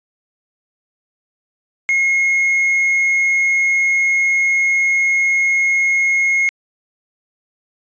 triangle tone with tanh clipping, 2158 Hz, C#7, 47 cents flat, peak -13 dBFS, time 1.89-6.49 s, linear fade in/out 0 ms, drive 7 dB, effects resampled to 16000 Hz

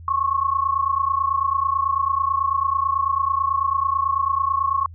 sine tone pair together, 1079.6 / 1108.7 Hz, C#6 / C#6, -46 / 0 cents, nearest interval unison, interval 46 cents, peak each -21 dBFS, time 0.08-4.86 s, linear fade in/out 2 ms, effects added 84 Hz sine -37 dBFS peak until 4.94 s

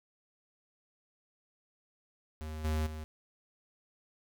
square tone with level steps, 77.78 Hz, D#2, in tune, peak -39 / -30 / -40 dBFS, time 2.41-3.04 s, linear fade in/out 0 ms, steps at 2.64 / 2.86 s, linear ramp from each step 10 ms, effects none

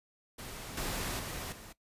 pink noise with level steps, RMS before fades -44 / -36 / -40 / -50 dBFS, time 0.38-1.73 s, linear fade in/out 10 ms, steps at 0.77 / 1.19 / 1.52 s, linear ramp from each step 5 ms, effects noise-tail reverb RT60 0.1 s tail -18 dB re dry + resampled to 32000 Hz

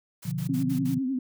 white noise bursts, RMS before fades -45 dBFS, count 5, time 0.22-0.948 s, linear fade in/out 10 ms, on 100 ms, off 57 ms
sine chord, B diminished, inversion none, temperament equal, 123.47 / 146.83 / 174.61 Hz, B2 / D3 / F3, 0 / 0 / 0 cents, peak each -33 / -31 / -31 dBFS, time 0.25-0.99 s, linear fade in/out 10 ms
sine tone with vibrato, 261.6 Hz, C4, in tune, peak -25 dBFS, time 0.49-1.19 s, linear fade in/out 5 ms, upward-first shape triangle, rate 10 Hz, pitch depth 94 cents each way
effects none

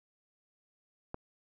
click, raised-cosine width 1 ms, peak -24 dBFS, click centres 1.144 s, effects none

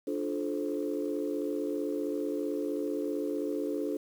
sine chord, D minor seventh, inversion none, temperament equal with one note detuned, 293.7 / 349.2 / 432.2 / 523.3 Hz, D4 / F4 / A4 / C5, 0 / 0 / -31 / 0 cents, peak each -33 / -36 / -34 / -38 dBFS, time 0.07-3.97 s, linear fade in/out 5 ms, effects tanh soft clip ceiling -21 dBFS + 9-bit

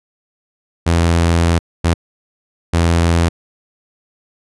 sawtooth tone bursts at uneven times, 84.3 Hz, E2, 39 cents sharp, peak -7 dBFS, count 3, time 0.86-1.59 / 1.84-1.94 / 2.73-3.29 s, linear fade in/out 10 ms, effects resampled to 24000 Hz

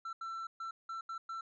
triangle tone bursts at uneven times, 1341 Hz, E6, 29 cents sharp, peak -37 dBFS, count 6, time 0.05-0.13 / 0.21-0.47 / 0.6-0.71 / 0.89-1.01 / 1.09-1.18 / 1.29-1.41 s, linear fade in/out 5 ms, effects resampled to 16000 Hz

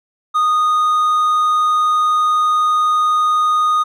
triangle tone, 1236 Hz, D#6, 12 cents flat, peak -10 dBFS, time 0.34-3.84 s, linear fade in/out 20 ms, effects none

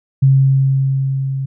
sine tone with level ramp, 135 Hz, C#3, 45 cents flat, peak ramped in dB -6 to -18 dBFS, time 0.22-1.46 s, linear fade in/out 10 ms, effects none

